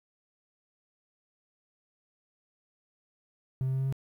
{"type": "tone with pitch steps", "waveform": "triangle", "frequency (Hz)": [130.81, 131.8, 132.79, 133.79, 134.8], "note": ["C3", "C3", "C3", "C3", "C#3"], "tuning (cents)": [0, 13, 26, 39, -48], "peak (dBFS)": -24, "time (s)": [3.61, 3.925], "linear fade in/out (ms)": 0, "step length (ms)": 63, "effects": ["tanh soft clip ceiling -21 dBFS", "11-bit"]}